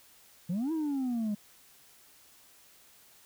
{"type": "exponential two-way sweep", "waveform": "sine", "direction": "up then down", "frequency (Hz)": [163.8, 329.6, 202.7], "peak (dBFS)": -26, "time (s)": [0.49, 1.35], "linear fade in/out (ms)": 10, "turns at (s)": 0.72, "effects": ["tanh soft clip ceiling -28 dBFS", "white hiss -59 dBFS RMS until 3.25 s"]}